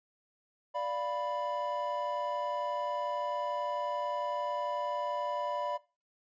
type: chord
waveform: triangle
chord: B diminished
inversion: first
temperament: equal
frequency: 587.3 / 698.5 / 987.8 Hz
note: D5 / F5 / B5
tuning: 0 / 0 / 0 cents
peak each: -33 / -38 / -33 dBFS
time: 0.74-5.78 s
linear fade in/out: 20 ms
effects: noise-tail reverb RT60 0.3 s tail -19 dB re dry + resampled to 16000 Hz